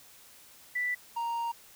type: tone pair in turn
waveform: sine / triangle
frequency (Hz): 1975.5 / 932.3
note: B6 / A#5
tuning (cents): 0 / 0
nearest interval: octave + minor second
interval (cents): 1300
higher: first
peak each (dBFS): -28 / -28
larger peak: neither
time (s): 0.75-0.95 / 1.16-1.52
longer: second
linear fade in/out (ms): 10
effects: white hiss -55 dBFS RMS until 1.75 s